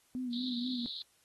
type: tone with vibrato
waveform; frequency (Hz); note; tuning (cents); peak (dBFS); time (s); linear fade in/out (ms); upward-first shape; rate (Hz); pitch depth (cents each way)
sine; 246.9; B3; 0; -34; 0.15-0.86; 0; sine; 4.1; 63
type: band-pass noise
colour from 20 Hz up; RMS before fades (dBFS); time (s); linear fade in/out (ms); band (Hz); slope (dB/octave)
white; -42; 0.33-1.02; 0; 3600 to 4200; 96
effects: white hiss -69 dBFS RMS until 1.24 s + AAC 32 kbps